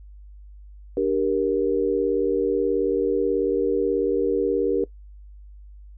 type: chord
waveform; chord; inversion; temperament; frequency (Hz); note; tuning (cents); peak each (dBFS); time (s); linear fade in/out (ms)
sine; G minor; second; just; 294 / 392 / 470.4; D4 / G4 / Bb4; +2 / 0 / +16; -26 / -23 / -22; 0.97-4.84; 2
effects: noise-tail reverb RT60 0.1 s tail -20 dB re dry + added 50 Hz sine -41 dBFS peak until 5.97 s